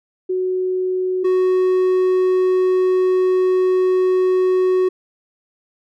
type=tone pair in turn; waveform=sine / triangle; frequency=370 / 370 Hz; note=F#4 / F#4; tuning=0 / 0 cents; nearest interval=unison; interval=0 cents; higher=neither; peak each=-17 / -11 dBFS; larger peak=second; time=0.29-1.24 / 1.24-4.89 s; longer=second; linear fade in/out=10 ms; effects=none